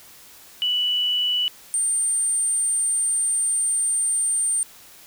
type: tone pair in turn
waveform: sine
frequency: 2960 / 8870 Hz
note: F#7 / C#9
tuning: 0 / 0 cents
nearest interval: octave + perfect fifth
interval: 1900 cents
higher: second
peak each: -19 dBFS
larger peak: neither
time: 0.62-1.48 / 1.74-4.63 s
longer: second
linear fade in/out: 0 ms
effects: white hiss -47 dBFS RMS until 5.06 s